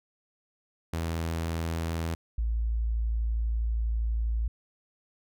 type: tone pair in turn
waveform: sawtooth / sine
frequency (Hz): 82.41 / 56.18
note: E2 / A1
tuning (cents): 0 / +37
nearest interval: perfect fifth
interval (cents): 663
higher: first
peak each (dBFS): -25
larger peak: neither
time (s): 0.93-2.15 / 2.38-4.48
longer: second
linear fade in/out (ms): 5
effects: none